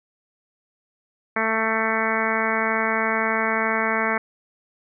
harmonic tone, 222.1 Hz, A3, 16 cents sharp, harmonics 1 / 2 / 3 / 4 / 5 / 6 / 7 / 8 / 9 / 10, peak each -29 / -29 / -29 / -29 / -29 / -29 / -29 / -29 / -29 / -29 dBFS, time 1.36-4.18 s, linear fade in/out 5 ms, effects none

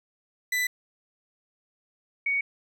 40% pulse / sine tone pair in turn, 1992 / 2236 Hz, B6 / C#7, +14 / +14 cents, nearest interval major second, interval 200 cents, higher second, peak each -23 dBFS, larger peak neither, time 0.52-0.67 / 2.26-2.41 s, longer neither, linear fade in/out 5 ms, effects none

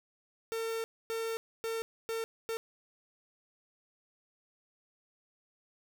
45% pulse tone bursts at uneven times, 452.5 Hz, A4, 48 cents sharp, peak -33 dBFS, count 5, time 0.52-0.84 / 1.1-1.37 / 1.64-1.82 / 2.09-2.24 / 2.49-2.57 s, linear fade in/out 0 ms, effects none

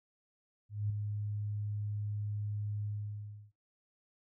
sine tone with ADSR envelope, 104.1 Hz, G#2, 5 cents sharp, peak -29 dBFS, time 0.69-3.52 s, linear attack 210 ms, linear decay 4 ms, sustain -5 dB, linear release 660 ms, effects noise-tail reverb RT60 0.2 s tail -25 dB re dry

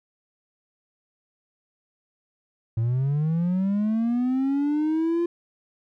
triangle linear sweep, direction up, 110 to 346.6 Hz, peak -18 dBFS, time 2.77-5.26 s, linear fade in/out 5 ms, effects tanh soft clip ceiling -14 dBFS

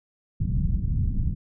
pink low-pass noise, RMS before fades -24 dBFS, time 0.4-1.35 s, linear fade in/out 10 ms, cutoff 170 Hz, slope 24 dB/octave, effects none

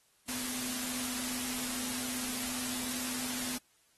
sine tone in noise, 250.9 Hz, B3, 28 cents sharp, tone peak -42 dBFS, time 0.28-3.58 s, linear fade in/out 10 ms, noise white, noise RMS -37 dBFS, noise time 0.28-3.58 s, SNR -8 dB, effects white hiss -69 dBFS RMS until 3.97 s + AAC 32 kbps

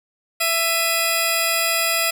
10% pulse tone pair together, 664.5 / 2482 Hz, E5 / D#7, +14 / -5 cents, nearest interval octave + major seventh, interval 2281 cents, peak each -12 dBFS, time 0.4-2.11 s, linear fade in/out 10 ms, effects none

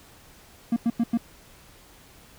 triangle tone bursts, 233.1 Hz, A#3, in tune, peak -17 dBFS, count 4, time 0.72-1.175 s, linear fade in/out 5 ms, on 44 ms, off 93 ms, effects pink hiss -52 dBFS RMS until 2.38 s

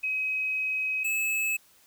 sine / square tone pair in turn, 2537 / 2596 Hz, D#7 / E7, +33 / -27 cents, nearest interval unison, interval 40 cents, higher second, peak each -26 dBFS, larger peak neither, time 0.03-1.04 / 1.04-1.57 s, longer first, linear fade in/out 10 ms, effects white hiss -60 dBFS RMS until 1.86 s

